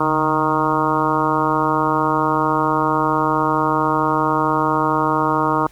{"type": "harmonic tone with a mistuned harmonic", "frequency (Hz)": 155.56, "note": "D#3", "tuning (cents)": 0, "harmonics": [1, 2, 3, 4, 5, 6, 7, 8, 9], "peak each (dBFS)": [-27, -22, -25, -27, -27, -21, -22, -23, -30], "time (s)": [0, 5.67], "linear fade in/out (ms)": 5, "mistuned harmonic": 1, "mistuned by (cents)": -120, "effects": ["added 50 Hz sine -45 dBFS peak until 5.71 s", "pink hiss -50 dBFS RMS until 5.71 s"]}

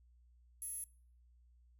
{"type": "tone with high-pass filter", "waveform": "15% pulse", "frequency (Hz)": 659, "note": "E5", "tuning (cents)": -1, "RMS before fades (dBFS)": -44, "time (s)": [0.62, 0.84], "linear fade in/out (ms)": 0, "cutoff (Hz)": 11000, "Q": 9.9, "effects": ["noise-tail reverb RT60 0.5 s tail -23 dB re dry", "added 60 Hz sine -63 dBFS peak until 1.79 s"]}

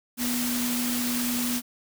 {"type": "tone in noise", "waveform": "sine", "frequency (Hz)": 243.5, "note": "B3", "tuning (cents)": -24, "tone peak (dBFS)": -27, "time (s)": [0.17, 1.62], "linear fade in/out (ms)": 50, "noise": "white", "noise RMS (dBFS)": -30, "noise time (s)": [0.17, 1.62], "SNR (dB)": 0, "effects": []}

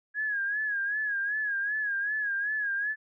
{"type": "tone with vibrato", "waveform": "sine", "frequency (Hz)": 1661.2, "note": "G#6", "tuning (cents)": 0, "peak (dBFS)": -27, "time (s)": [0.14, 2.96], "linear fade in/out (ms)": 50, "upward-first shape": "sine", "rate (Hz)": 2.6, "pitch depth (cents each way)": 77, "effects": []}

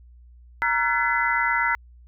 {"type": "tone cluster", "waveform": "sine", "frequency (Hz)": [935, 1363, 1491, 1707, 2020], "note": ["A#5", "F6", "F#6", "G#6", "B6"], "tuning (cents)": [5, -43, 13, 47, 39], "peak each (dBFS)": [-25, -26, -27, -31, -24], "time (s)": [0.62, 1.75], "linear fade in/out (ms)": 0, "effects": ["added 60 Hz sine -46 dBFS peak until 2.07 s"]}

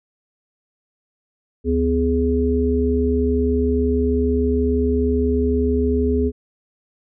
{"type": "tone cluster", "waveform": "sine", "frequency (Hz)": [73.5, 251.2, 416.8], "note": ["D2", "B3", "G#4"], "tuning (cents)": [2, 30, 6], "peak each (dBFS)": -20, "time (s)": [1.64, 6.32], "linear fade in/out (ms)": 50, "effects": []}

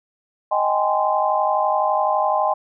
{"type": "chord", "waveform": "sine", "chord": "Ab major seventh", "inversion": "second", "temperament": "just", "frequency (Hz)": [623, 778.7, 830.6, 1038.3], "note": ["Eb5", "G5", "Ab5", "C6"], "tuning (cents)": [2, -12, 0, -14], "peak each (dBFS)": -22, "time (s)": [0.51, 2.54], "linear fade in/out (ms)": 10, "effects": []}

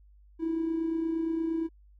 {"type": "tone with amplitude modulation", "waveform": "triangle", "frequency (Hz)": 326.6, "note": "E4", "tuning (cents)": -16, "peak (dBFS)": -21, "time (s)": [0.39, 1.69], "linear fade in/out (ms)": 50, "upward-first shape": "sine", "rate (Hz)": 28.6, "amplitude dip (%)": 60, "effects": ["tanh soft clip ceiling -23 dBFS", "added 50 Hz sine -54 dBFS peak until 1.99 s"]}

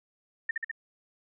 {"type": "tone with echo", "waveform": "sine", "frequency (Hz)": 1813, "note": "A#6", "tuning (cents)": -49, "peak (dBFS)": -25, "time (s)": [0.49, 0.51], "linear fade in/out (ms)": 5, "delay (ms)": 68, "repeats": 3, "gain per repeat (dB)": -2, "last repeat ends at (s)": 0.714, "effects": []}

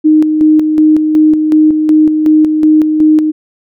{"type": "tone with tremolo", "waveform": "sine", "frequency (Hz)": 309, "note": "D#4", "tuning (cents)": -12, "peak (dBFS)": -3, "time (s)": [0.04, 3.32], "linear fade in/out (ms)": 20, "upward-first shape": "square", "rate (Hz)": 2.7, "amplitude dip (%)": 45, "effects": []}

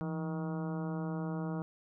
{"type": "harmonic tone with a mistuned harmonic", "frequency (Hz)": 158, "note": "D#3", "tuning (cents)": 27, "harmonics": [1, 2, 3, 4, 5, 6, 7, 8, 9], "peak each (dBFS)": [-35, -41, -45, -47, -49, -51, -52, -53, -54], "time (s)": [0.01, 1.62], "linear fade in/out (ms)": 0, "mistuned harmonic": 1, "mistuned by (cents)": 100, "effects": []}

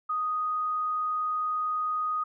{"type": "tone", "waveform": "sine", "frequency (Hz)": 1244.5, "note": "D#6", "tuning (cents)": 0, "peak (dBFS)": -26, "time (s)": [0.09, 2.24], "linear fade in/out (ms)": 10, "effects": []}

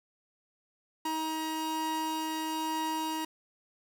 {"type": "tone pair together", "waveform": "45% pulse", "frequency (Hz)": [316.7, 949], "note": ["D#4", "A#5"], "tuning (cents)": [31, 31], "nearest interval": "octave + perfect fifth", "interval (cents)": 1900, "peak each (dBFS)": [-35, -33], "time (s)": [1.05, 3.25], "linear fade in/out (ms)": 5, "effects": []}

